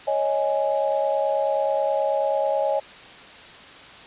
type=chord; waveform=sine; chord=C# suspended second; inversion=none; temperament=just; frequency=554.4 / 623.7 / 831.5 Hz; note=C#5 / D#5 / G#5; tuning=0 / +4 / +2 cents; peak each=-23 / -24 / -26 dBFS; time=0.07-2.8 s; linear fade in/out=10 ms; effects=white hiss -43 dBFS RMS until 4.06 s + resampled to 8000 Hz